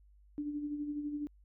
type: tone with tremolo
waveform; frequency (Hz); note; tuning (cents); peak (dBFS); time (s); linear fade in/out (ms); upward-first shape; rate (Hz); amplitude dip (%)
sine; 293.7; D4; 0; -33; 0.38-1.27; 0; sine; 12; 50
effects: added 50 Hz sine -59 dBFS peak until 1.44 s